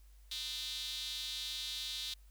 square tone with high-pass filter, 138.59 Hz, C#3, in tune, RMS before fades -41 dBFS, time 0.31-2.14 s, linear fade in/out 5 ms, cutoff 3700 Hz, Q 5.1, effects added 50 Hz sine -56 dBFS peak until 2.3 s + white hiss -71 dBFS RMS until 2.3 s

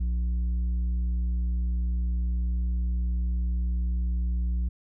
triangle tone with tanh clipping, 59.9 Hz, A#1, 48 cents sharp, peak -25 dBFS, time 0-4.69 s, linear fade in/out 10 ms, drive 10 dB, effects none

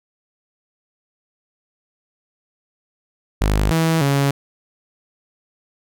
sawtooth tone with pitch steps, 51.2 / 162.7 / 139.7 Hz, G#1 / E3 / C#3, -24 / -22 / +14 cents, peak -11 dBFS, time 3.41-4.31 s, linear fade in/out 5 ms, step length 300 ms, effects none

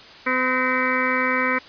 harmonic tone with a mistuned harmonic, 255.1 Hz, C4, 44 cents flat, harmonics 1 / 2 / 4 / 5 / 6 / 7 / 8 / 9, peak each -27 / -27 / -27 / -27 / -27 / -27 / -27 / -27 dBFS, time 0.26-1.59 s, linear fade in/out 10 ms, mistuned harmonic 7, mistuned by +63 cents, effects white hiss -43 dBFS RMS until 1.68 s + resampled to 11025 Hz

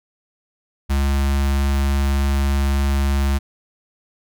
square tone with notch filter, 69.1 Hz, C#2, 5 cents flat, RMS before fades -18 dBFS, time 0.89-3.39 s, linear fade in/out 20 ms, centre 460 Hz, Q 1.5, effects none

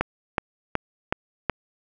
click train, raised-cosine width 0.5 ms, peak -6 dBFS, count 5, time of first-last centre 0.01-1.497 s, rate 2.69 Hz, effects none

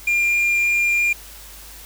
triangle tone with quantisation, 2399 Hz, D7, 36 cents sharp, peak -14 dBFS, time 0.07-1.13 s, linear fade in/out 5 ms, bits 7, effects added 50 Hz sine -43 dBFS peak until 1.85 s + white hiss -41 dBFS RMS until 1.85 s

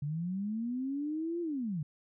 sine linear two-way sweep, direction up then down, 140 to 349.2 to 140 Hz, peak -32 dBFS, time 0.02-1.83 s, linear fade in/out 5 ms, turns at 1.41 s, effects none

